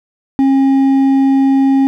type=tone with hard clipping; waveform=triangle; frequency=270.5 Hz; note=C#4; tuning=42 cents flat; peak=-9 dBFS; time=0.39-1.87 s; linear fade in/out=0 ms; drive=8 dB; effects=none